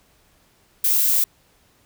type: noise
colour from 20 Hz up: violet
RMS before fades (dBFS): -18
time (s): 0.84-1.24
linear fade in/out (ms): 5
effects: pink hiss -59 dBFS RMS until 1.85 s